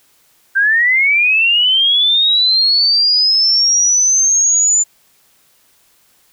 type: linear sweep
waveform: sine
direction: up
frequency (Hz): 1555 to 7100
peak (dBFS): -9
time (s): 0.55-4.84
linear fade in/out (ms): 20
effects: white hiss -54 dBFS RMS until 6.32 s

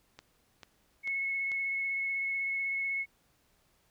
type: click train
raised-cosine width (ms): 0.2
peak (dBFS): -29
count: 4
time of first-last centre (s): 0.19-1.517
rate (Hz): 2.26
type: tone with vibrato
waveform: sine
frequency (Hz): 2190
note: C#7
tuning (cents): -22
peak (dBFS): -30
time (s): 1.03-3.06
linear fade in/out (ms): 50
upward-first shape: sine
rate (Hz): 16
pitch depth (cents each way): 11
effects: pink hiss -70 dBFS RMS until 3.9 s

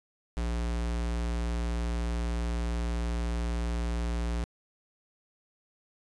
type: tone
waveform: square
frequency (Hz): 58.4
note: A#1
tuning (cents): +4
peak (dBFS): -29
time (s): 0.37-4.44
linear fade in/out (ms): 0
effects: resampled to 22050 Hz

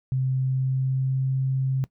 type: tone with pitch glide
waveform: sine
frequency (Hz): 130.81 to 132.64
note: C3 to C3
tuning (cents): 0 to +24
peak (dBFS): -21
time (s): 0.12-1.84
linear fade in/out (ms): 0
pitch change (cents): +24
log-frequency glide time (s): 0.29-1.36
effects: noise-tail reverb RT60 0.1 s tail -19 dB re dry

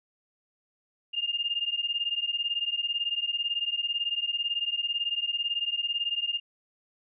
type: beating tone pair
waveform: sine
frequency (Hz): 2810 / 2828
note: F7 / F7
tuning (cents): +10 / +21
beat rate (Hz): 18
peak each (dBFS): -30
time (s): 1.13-6.4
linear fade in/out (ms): 20
effects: none

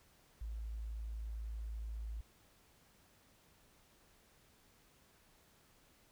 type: tone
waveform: sine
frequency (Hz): 55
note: A1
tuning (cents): 0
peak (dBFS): -40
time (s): 0.41-2.21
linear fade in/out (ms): 5
effects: pink hiss -68 dBFS RMS until 6.11 s

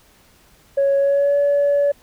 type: tone with pitch glide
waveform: sine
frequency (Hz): 554.4 to 571.3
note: C#5 to D5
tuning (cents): 0 to -48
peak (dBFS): -12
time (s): 0.77-1.92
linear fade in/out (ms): 10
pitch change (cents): +52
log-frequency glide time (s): 0.97-1.37
effects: tanh soft clip ceiling -11 dBFS + pink hiss -53 dBFS RMS until 2.02 s

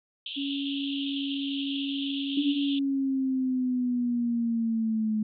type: band-pass noise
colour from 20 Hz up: white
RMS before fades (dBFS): -37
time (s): 0.26-2.79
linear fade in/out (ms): 2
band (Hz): 2800 to 3600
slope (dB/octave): 96
type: tone with pitch glide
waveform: sine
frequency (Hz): 279.3 to 277.7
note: C#4 to C#4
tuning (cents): +13 to +3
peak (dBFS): -29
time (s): 0.36-2.57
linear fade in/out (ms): 20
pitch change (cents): -10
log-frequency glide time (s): 0.55-1.48
type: exponential sweep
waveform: sine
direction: down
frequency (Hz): 290 to 214.1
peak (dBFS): -24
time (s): 2.37-5.23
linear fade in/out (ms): 5
effects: none

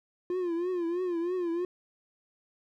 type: tone with vibrato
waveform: triangle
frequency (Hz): 350.7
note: F4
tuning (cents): +7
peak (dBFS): -26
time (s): 0.3-1.65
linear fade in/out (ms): 2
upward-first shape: triangle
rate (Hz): 3.1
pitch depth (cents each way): 110
effects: none

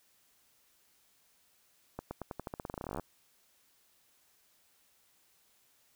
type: accelerating click train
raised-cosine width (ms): 1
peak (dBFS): -24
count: 23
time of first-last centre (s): 1.99-2.997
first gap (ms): 120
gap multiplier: 0.89
effects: white hiss -69 dBFS RMS until 5.95 s

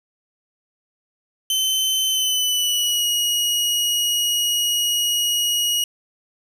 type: tone with pitch glide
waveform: sawtooth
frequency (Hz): 3067 to 2895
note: G7 to F#7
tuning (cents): -38 to -38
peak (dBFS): -15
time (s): 1.5-5.84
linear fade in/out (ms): 2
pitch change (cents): -100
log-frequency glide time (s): 2.09-3.06
effects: none

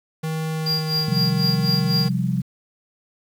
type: tone with pitch glide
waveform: square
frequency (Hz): 158.6 to 155.16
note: D#3 to D#3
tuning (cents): +33 to -4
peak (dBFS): -24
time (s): 0.23-2.09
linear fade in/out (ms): 10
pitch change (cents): -37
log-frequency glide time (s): 0.5-1.17
type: tone with tremolo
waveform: triangle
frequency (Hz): 4785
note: D8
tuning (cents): +32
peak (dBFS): -18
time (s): 0.66-2.1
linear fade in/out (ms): 5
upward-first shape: sine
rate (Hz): 4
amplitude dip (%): 90
type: chord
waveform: sine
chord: C suspended fourth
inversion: none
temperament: equal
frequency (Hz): 130.81 / 174.61 / 196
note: C3 / F3 / G3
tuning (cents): 0 / 0 / 0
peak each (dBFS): -23 / -23 / -25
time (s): 1.08-2.42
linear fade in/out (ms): 5
effects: 8-bit

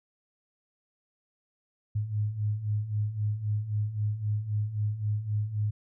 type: beating tone pair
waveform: sine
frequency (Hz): 103 / 106.8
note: G#2 / G#2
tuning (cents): -14 / +49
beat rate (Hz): 3.8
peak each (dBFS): -33 / -28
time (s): 1.95-5.71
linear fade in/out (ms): 10
effects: none

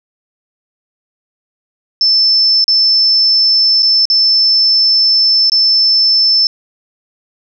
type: tone with dropouts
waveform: sine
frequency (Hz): 5290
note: E8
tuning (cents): +5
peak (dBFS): -7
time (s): 2.01-6.47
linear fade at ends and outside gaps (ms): 1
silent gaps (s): 2.642-2.68 / 3.823-3.829 / 4.054-4.1 / 5.498-5.519
effects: none

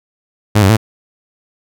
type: tone with pitch steps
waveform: sawtooth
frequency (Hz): 105.9 / 96.4 / 110.8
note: G#2 / G2 / A2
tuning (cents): +34 / -28 / +13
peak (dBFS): -3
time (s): 0.55-0.769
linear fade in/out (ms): 10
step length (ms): 73
effects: none

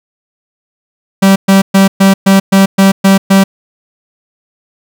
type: tone bursts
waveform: 45% pulse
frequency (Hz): 194.1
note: G3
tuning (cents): -17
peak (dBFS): -3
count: 9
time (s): 1.22-3.44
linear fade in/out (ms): 10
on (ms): 140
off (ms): 120
effects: none

